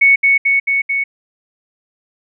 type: tone with echo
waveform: sine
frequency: 2217 Hz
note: C#7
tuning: in tune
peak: -6 dBFS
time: 0.01-0.16 s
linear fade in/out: 10 ms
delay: 220 ms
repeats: 4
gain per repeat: -2 dB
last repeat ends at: 1.04 s
effects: none